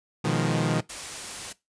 sawtooth chord, F half-diminished seventh, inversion second, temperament equal, 123.47 / 155.56 / 174.61 / 207.7 Hz, Cb3 / Eb3 / F3 / Ab3, 0 / 0 / 0 / 0 cents, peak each -25 / -22 / -25 / -28 dBFS, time 0.24-0.81 s, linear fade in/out 10 ms
white noise, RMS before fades -36 dBFS, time 0.89-1.53 s, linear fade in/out 10 ms
effects noise-tail reverb RT60 0.2 s tail -19 dB re dry + resampled to 22050 Hz

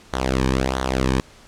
sawtooth tone with flanger, 65.1 Hz, C2, 8 cents flat, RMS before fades -21 dBFS, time 0.13-1.2 s, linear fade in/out 0 ms, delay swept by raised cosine 0.39 to 1.49 ms, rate 1.5 Hz, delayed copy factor -0.75, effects pink hiss -48 dBFS RMS until 1.47 s + low-pass 8000 Hz 12 dB/octave

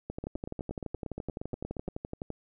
two click trains, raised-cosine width 2 ms, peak -23 / -22 dBFS, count 15 / 27, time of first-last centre 0.24-1.885 / 0.1-2.303 s, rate 8.51 / 11.8 Hz, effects none

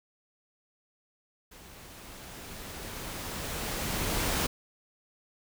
pink noise with level ramp, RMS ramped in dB -51 to -28 dBFS, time 1.51-4.47 s, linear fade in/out 10 ms, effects none

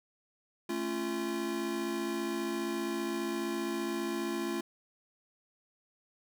square chord, A augmented, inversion none, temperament just, 220 / 275 / 343.8 Hz, A3 / C#4 / E#4, 0 / -14 / -27 cents, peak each -39 / -40 / -35 dBFS, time 0.69-4.61 s, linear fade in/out 5 ms, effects none

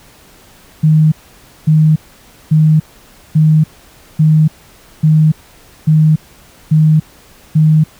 sine tone bursts, 155.56 Hz, D#3, in tune, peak -5 dBFS, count 9, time 0.83-7.84 s, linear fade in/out 10 ms, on 290 ms, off 550 ms, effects pink hiss -43 dBFS RMS until 7.99 s

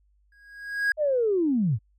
triangle tone with exponential growth, 1645 Hz, G#6, 17 cents flat, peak -16 dBFS, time 0.32-0.92 s, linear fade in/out 2 ms, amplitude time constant 130 ms
sine linear sweep, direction down, 630 to 92.5 Hz, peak -20 dBFS, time 0.97-1.79 s, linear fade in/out 50 ms
effects tanh soft clip ceiling -12 dBFS + added 50 Hz sine -61 dBFS peak until 1.98 s

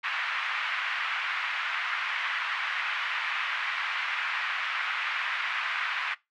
white band-pass noise, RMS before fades -31 dBFS, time 0.03-6.15 s, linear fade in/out 20 ms, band 1100 to 2500 Hz, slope 24 dB/octave, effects noise-tail reverb RT60 0.2 s tail -20 dB re dry

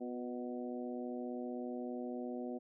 harmonic tone with a mistuned harmonic, 123.47 Hz, B2, in tune, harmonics 2 / 3 / 4 / 5 / 6, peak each -41 / -45 / -47 / -49 / -51 dBFS, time 0-2.59 s, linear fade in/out 20 ms, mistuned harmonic 3, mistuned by -40 cents, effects none

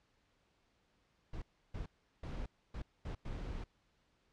brown noise bursts at uneven times, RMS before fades -42 dBFS, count 6, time 1.33-1.42 / 1.74-1.86 / 2.23-2.46 / 2.74-2.82 / 3.05-3.15 / 3.25-3.64 s, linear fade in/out 5 ms, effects pink hiss -75 dBFS RMS until 4.32 s + low-pass 5000 Hz 12 dB/octave

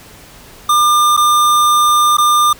square tone with dropouts, 1200 Hz, D6, 37 cents sharp, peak -9 dBFS, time 0.69-2.53 s, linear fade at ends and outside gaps 5 ms, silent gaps 1.167-1.174 / 2.17-2.182 s, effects pink hiss -39 dBFS RMS until 2.59 s

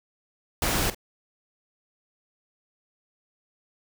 pink noise with echo, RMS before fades -25 dBFS, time 0.62-0.9 s, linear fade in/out 2 ms, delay 47 ms, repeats 1, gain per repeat -15 dB, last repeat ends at 0.947 s, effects none

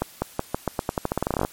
accelerating click train, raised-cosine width 1 ms, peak -8 dBFS, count 20, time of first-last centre 0.02-1.449 s, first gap 200 ms, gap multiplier 0.87, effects white hiss -47 dBFS RMS until 1.52 s + MP3 64 kbps

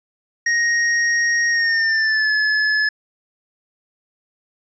square tone with pitch glide, 1872 to 1716.6 Hz, A#6 to A6, +7 to -43 cents, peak -16 dBFS, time 0.46-2.89 s, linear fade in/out 5 ms, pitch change -150 cents, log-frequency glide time 1.5-2.32 s, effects resampled to 16000 Hz

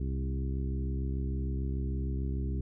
harmonic tone with a mistuned harmonic, 66.7 Hz, C2, 34 cents sharp, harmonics 1 / 2 / 3 / 4 / 5 / 6, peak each -31 / -37 / -41 / -43 / -45 / -47 dBFS, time 0-2.61 s, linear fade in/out 5 ms, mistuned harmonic 2, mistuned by -23 cents, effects none

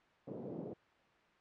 white band-pass noise, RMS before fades -45 dBFS, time 0.27-0.74 s, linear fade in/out 10 ms, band 140 to 490 Hz, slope 24 dB/octave, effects white hiss -67 dBFS RMS until 1.4 s + low-pass 2000 Hz 12 dB/octave

